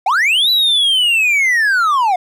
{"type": "linear two-way sweep", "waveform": "triangle", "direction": "up then down", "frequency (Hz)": [698.5, 3990, 698.5], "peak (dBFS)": -9, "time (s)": [0.06, 2.16], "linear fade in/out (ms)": 5, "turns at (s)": 0.5, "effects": []}